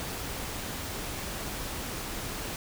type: noise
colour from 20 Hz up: pink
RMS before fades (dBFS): -36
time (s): 0-2.56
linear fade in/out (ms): 0
effects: none